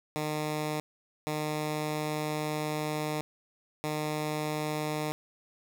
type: tone bursts at uneven times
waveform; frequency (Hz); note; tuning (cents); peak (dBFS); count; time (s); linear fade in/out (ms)
10% pulse; 152.4; D#3; -36; -22; 3; 0.16-0.8 / 1.27-3.21 / 3.84-5.12; 0
effects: none